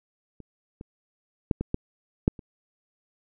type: clicks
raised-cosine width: 3 ms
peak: -30 / -26 / -9 / -15 / -12 / -6 / -28 dBFS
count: 7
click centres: 0.403 / 0.811 / 1.512 / 1.61 / 1.744 / 2.279 / 2.392 s
effects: none